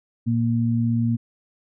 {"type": "tone pair together", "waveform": "sine", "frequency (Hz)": [116.54, 233.1], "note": ["A#2", "A#3"], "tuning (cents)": [0, 0], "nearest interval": "octave", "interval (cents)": 1200, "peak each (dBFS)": -21, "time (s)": [0.26, 1.17], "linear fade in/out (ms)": 20, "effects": []}